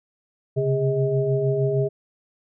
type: tone cluster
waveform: sine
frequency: 131.2 / 137.7 / 408.1 / 635 Hz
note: C3 / C#3 / G#4 / D#5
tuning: +5 / -11 / -30 / +35 cents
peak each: -28 / -23 / -22 / -28 dBFS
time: 0.56-1.89 s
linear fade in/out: 20 ms
effects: none